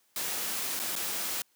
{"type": "noise with dropouts", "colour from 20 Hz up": "white", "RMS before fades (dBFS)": -33, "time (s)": [0.16, 1.42], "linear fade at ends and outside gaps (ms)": 2, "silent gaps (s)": [[0.794, 0.798], [0.955, 0.962]], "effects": ["white hiss -69 dBFS RMS until 1.55 s", "high-pass 150 Hz 12 dB/octave"]}